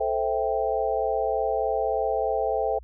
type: chord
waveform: sine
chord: A minor seventh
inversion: none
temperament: equal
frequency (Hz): 440 / 523.3 / 659.3 / 784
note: A4 / C5 / E5 / G5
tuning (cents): 0 / 0 / 0 / 0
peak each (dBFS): -28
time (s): 0-2.79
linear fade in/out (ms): 10
effects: added 60 Hz sine -43 dBFS peak until 2.83 s

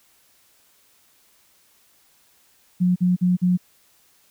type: tone bursts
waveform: sine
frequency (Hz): 180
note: F#3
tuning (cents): -47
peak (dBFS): -15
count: 4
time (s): 2.8-3.575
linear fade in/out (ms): 20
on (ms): 160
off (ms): 45
effects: white hiss -59 dBFS RMS until 4.3 s

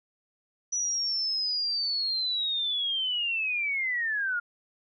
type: linear sweep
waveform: sine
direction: down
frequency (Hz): 5920 to 1398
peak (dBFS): -26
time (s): 0.72-4.4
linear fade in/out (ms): 10
effects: none

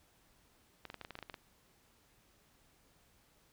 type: clicks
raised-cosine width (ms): 0.3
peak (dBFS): -29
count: 11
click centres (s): 0.853 / 0.901 / 0.943 / 1.013 / 1.049 / 1.107 / 1.154 / 1.189 / 1.227 / 1.298 / 1.342
effects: pink hiss -69 dBFS RMS until 3.52 s

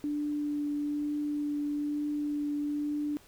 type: tone with vibrato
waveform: sine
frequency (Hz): 293.7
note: D4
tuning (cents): 0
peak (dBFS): -29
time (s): 0.04-3.17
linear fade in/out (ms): 0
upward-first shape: triangle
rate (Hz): 1.1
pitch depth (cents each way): 11
effects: pink hiss -58 dBFS RMS until 3.27 s

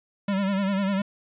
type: tone with vibrato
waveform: square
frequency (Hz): 196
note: G3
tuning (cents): 0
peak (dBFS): -23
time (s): 0.28-1.02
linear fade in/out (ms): 5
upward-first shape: sine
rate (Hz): 10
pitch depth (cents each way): 63
effects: resampled to 8000 Hz + 10-bit

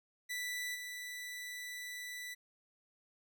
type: tone with level steps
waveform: sawtooth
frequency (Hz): 1975.5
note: B6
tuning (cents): 0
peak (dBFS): -34 / -39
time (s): 0.29-2.35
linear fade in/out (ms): 20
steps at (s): 0.74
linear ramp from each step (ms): 20
effects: none

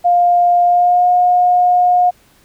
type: tone with pitch glide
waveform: sine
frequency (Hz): 704 to 717.5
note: F5 to F5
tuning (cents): +14 to +47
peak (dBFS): -8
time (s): 0.04-2.11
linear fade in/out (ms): 20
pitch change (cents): +33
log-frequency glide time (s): 0.64-1.08
effects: pink hiss -51 dBFS RMS until 2.44 s

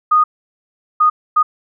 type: tone bursts at uneven times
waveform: sine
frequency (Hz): 1236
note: D#6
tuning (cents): -12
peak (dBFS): -8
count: 3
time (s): 0.11-0.24 / 1-1.1 / 1.36-1.43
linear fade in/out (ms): 10
effects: none

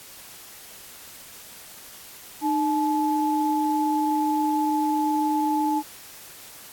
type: tone pair together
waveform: sine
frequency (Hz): 304.7 / 861.8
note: D#4 / A5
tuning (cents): -36 / -36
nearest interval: octave + tritone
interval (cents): 1800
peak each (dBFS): -23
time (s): 2.41-5.83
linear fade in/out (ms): 50
effects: white hiss -44 dBFS RMS until 6.72 s + AAC 64 kbps

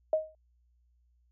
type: tone with exponential decay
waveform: sine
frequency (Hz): 627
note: D#5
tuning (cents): +13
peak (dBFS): -20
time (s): 0.13-0.35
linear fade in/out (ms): 2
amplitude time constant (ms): 46
effects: added 60 Hz sine -65 dBFS peak until 1.31 s

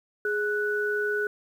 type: tone pair together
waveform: sine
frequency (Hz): 416.4 / 1481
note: G#4 / F#6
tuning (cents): +5 / +1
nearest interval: octave + minor seventh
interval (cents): 2196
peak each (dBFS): -27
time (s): 0.25-1.27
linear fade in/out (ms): 2
effects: 9-bit

